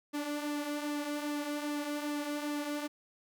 sawtooth tone with flanger, 293.7 Hz, D4, in tune, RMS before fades -36 dBFS, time 0.13-2.88 s, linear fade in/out 20 ms, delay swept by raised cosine 1.3 to 4.6 ms, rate 2.5 Hz, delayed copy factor -0.5, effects none

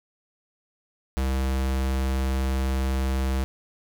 square tone, 66 Hz, C2, 16 cents sharp, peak -23 dBFS, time 1.17-3.44 s, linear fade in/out 0 ms, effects 9-bit

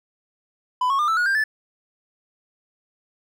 triangle tone with pitch steps, 1001 / 1097.9 / 1204.2 / 1320.8 / 1448.7 / 1589 / 1742.8 Hz, B5 / C#6 / D6 / E6 / F#6 / G6 / A6, +23 / -17 / +43 / +3 / -37 / +23 / -17 cents, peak -16 dBFS, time 0.81-1.44 s, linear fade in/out 5 ms, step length 90 ms, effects none

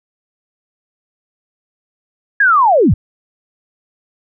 sine linear sweep, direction down, 1694 to 56.5 Hz, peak -7 dBFS, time 2.4-2.94 s, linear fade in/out 5 ms, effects none

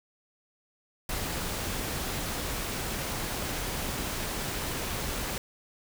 pink noise, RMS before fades -33 dBFS, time 1.09-5.38 s, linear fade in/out 2 ms, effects none

